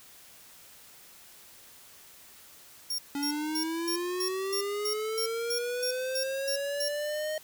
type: tone bursts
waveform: sawtooth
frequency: 5550 Hz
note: F8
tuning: 12 cents flat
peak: -27 dBFS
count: 13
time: 2.9-6.885 s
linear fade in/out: 5 ms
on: 85 ms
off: 240 ms
type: linear sweep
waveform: square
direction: up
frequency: 281 to 622.3 Hz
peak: -31 dBFS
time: 3.15-7.38 s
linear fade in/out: 2 ms
effects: white hiss -53 dBFS RMS until 7.43 s